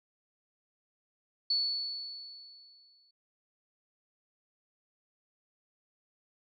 sine tone with exponential decay, 4435 Hz, C#8, in tune, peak -25 dBFS, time 1.5-3.11 s, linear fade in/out 5 ms, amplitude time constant 350 ms, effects none

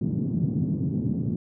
white band-pass noise, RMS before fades -26 dBFS, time 0.01-1.36 s, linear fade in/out 5 ms, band 120 to 230 Hz, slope 24 dB/octave, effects none

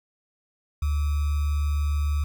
sine tone with sample-and-hold, 73.42 Hz, D2, in tune, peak -21 dBFS, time 0.82-2.24 s, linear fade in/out 5 ms, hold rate 1225 Hz, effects none

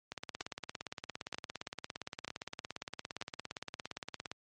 two click trains, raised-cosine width 0.2 ms, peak -20 / -22 dBFS, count 4 / 74, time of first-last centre 0.41-3.214 / 0.12-4.315 s, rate 1.07 / 17.4 Hz, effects high-pass 80 Hz 12 dB/octave + MP3 48 kbps

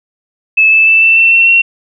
sine tone with pitch steps, 2608 / 2628 / 2647 / 2667 / 2688 / 2708 / 2728 Hz, E7 / E7 / E7 / E7 / E7 / E7 / F7, -19 / -6 / +7 / +20 / +33 / +46 / -41 cents, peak -4 dBFS, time 0.57-1.62 s, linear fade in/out 10 ms, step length 150 ms, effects none

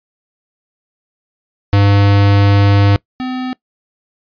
square tone pair in turn, 100.5 / 255.2 Hz, G2 / C4, +44 / -43 cents, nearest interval octave + major third, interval 1613 cents, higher second, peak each -8 / -19 dBFS, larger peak first, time 1.73-2.96 / 3.2-3.53 s, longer first, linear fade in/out 0 ms, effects noise-tail reverb RT60 0.1 s tail -22 dB re dry + resampled to 11025 Hz

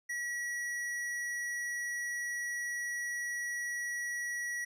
square tone, 1927 Hz, B6, 43 cents flat, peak -35 dBFS, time 0.09-4.65 s, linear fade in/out 10 ms, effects low-pass 11000 Hz 12 dB/octave

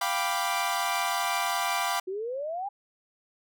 sawtooth chord, G dominant seventh, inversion third, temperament equal, 698.5 / 784 / 987.8 / 1174.7 Hz, F5 / G5 / B5 / D6, 0 / 0 / 0 / 0 cents, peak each -28 dBFS, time 0.01-2 s, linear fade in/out 5 ms
sine exponential sweep, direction up, 363 to 826 Hz, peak -30 dBFS, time 2.07-2.69 s, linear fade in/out 10 ms
effects none

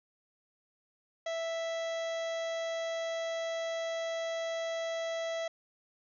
harmonic tone, 659.3 Hz, E5, in tune, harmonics 1 / 2 / 3 / 4 / 5 / 6 / 7 / 8 / 9 / 10, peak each -33 / -48 / -43 / -55 / -47 / -52 / -61 / -58 / -55 / -55 dBFS, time 1.26-5.48 s, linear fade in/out 5 ms, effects none

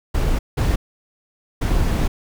brown noise bursts at uneven times, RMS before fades -18 dBFS, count 3, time 0.14-0.39 / 0.57-0.76 / 1.61-2.08 s, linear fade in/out 10 ms, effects none

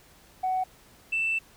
sine tone pair in turn, 747 / 2662 Hz, F#5 / E7, +16 / +16 cents, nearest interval octave + minor seventh, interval 2200 cents, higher second, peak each -23 dBFS, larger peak neither, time 0.43-0.64 / 1.12-1.39 s, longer second, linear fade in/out 10 ms, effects tanh soft clip ceiling -20 dBFS + pink hiss -56 dBFS RMS until 1.56 s

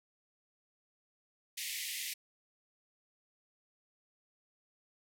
pink band-pass noise, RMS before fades -40 dBFS, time 1.57-2.14 s, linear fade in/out 10 ms, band 1900 to 16000 Hz, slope 96 dB/octave, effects none

